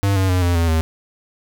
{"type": "tone with pitch steps", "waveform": "square", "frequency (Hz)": [99.2, 95.1, 91.18, 87.41, 83.8, 80.34], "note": ["G2", "F#2", "F#2", "F2", "E2", "E2"], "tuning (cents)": [21, 48, -25, 2, 29, -44], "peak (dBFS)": -15, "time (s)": [0.03, 0.81], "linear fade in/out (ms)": 0, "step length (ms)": 130, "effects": []}